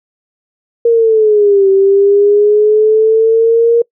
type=linear two-way sweep; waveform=sine; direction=down then up; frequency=470 to 386 to 470 Hz; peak=-5 dBFS; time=0.85-3.82 s; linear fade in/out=5 ms; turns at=1.69 s; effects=noise-tail reverb RT60 0.1 s tail -25 dB re dry